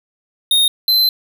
square tone pair in turn, 3706 / 4076 Hz, A#7 / C8, -11 / -46 cents, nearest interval major second, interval 165 cents, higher second, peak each -11 dBFS, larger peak neither, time 0.51-0.68 / 0.88-1.09 s, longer second, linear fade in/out 2 ms, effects none

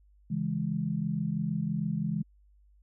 sine chord, C# minor, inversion none, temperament equal, 138.59 / 164.81 / 207.7 Hz, C#3 / E3 / G#3, 0 / 0 / 0 cents, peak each -35 / -31 / -32 dBFS, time 0.3-2.23 s, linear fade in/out 10 ms, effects added 50 Hz sine -58 dBFS peak until 2.82 s

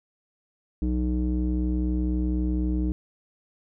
square tone with low-pass filter, 62 Hz, B1, 7 cents sharp, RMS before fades -25 dBFS, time 0.82-2.92 s, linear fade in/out 0 ms, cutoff 290 Hz, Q 4.1, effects none

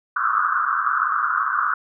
pink band-pass noise, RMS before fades -21 dBFS, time 0.16-1.74 s, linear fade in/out 5 ms, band 1100 to 1500 Hz, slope 96 dB/octave, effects none

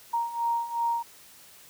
sine beating tone pair, 932.3 / 935 Hz, A#5 / A#5, 0 / +5 cents, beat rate 2.7 Hz, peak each -31 / -27 dBFS, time 0.13-1.03 s, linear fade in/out 10 ms, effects white hiss -52 dBFS RMS until 1.69 s

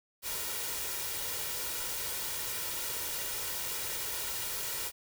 white noise with comb filter, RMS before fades -36 dBFS, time 0.22-4.92 s, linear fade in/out 50 ms, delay 2.1 ms, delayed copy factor +0.55, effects none

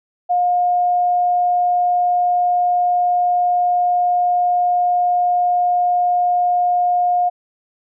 sine tone, 713 Hz, F5, 36 cents sharp, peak -13 dBFS, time 0.29-7.3 s, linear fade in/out 20 ms, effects none

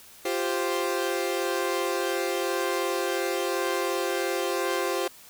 sawtooth chord, F suspended second, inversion none, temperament equal, 349.2 / 392 / 523.3 Hz, F4 / G4 / C5, 0 / 0 / 0 cents, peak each -26 dBFS, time 0.25-5.08 s, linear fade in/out 5 ms, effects white hiss -50 dBFS RMS until 5.29 s

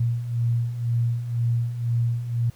sine beating tone pair, 116.54 / 118.54 Hz, A#2 / A#2, 0 / +29 cents, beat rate 2 Hz, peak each -28 / -22 dBFS, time 0-2.5 s, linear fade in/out 5 ms, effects pink hiss -55 dBFS RMS until 2.55 s

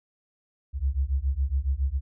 sine beating tone pair, 64.5 / 71.7 Hz, C2 / D2, -24 / -41 cents, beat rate 7.2 Hz, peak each -26 dBFS, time 0.73-2.01 s, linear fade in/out 50 ms, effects none

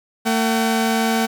sawtooth tone pair together, 225.4 / 758.2 Hz, A3 / F#5, +42 / +42 cents, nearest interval octave + major sixth, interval 2100 cents, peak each -14 / -18 dBFS, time 0.25-1.27 s, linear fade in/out 20 ms, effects none

